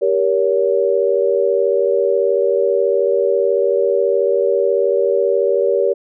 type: chord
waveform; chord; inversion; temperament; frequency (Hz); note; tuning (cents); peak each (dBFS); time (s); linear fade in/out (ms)
sine; G diminished; none; just; 392 / 470.4 / 564.5; G4 / Bb4 / Db5; 0 / +16 / +31; -17; 0.01-5.94; 20
effects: none